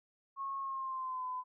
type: tone with pitch glide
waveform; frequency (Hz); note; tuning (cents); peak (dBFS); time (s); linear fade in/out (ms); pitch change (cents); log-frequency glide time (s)
sine; 1091 to 1012.1; C#6 to B5; -28 to +42; -36; 0.36-1.44; 50; -130; 0.6-1.26
effects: none